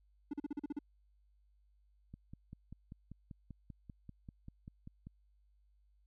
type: tone bursts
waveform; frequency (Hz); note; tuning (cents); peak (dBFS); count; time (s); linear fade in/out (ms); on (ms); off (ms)
triangle; 291.4; D4; -13; -34; 8; 0.31-0.79; 5; 25; 40
type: click train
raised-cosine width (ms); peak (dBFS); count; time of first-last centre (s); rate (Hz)
5; -36; 16; 2.14-5.07; 5.12
effects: added 50 Hz sine -67 dBFS peak until 6.06 s